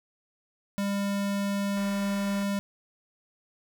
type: tone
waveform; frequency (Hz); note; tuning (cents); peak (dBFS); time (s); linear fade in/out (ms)
square; 200; G3; +35; -27; 0.78-2.59; 0
type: click train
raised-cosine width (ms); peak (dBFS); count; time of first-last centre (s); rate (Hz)
0.5; -31; 130; 1.77-2.428; 196
effects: none